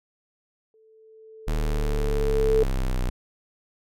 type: tone with exponential growth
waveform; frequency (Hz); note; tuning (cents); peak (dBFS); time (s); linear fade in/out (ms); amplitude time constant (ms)
sine; 440; A4; 0; -16; 0.74-2.63; 1; 410
type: linear sweep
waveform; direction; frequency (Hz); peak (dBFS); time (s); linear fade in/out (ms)
square; down; 38.89 to 30.87; -23; 1.47-3.1; 10
effects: none